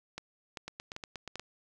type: two click trains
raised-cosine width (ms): 0.2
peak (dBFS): -23 / -22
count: 7 / 4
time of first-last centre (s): 0.68-1.396 / 0.18-1.356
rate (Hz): 8.38 / 2.55
effects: none